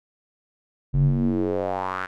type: tone with band-pass filter sweep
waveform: square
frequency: 46.54 Hz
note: F#1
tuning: 11 cents sharp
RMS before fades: -23 dBFS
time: 0.93-2.07 s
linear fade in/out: 20 ms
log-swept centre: 110 to 1600 Hz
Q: 3.8
effects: none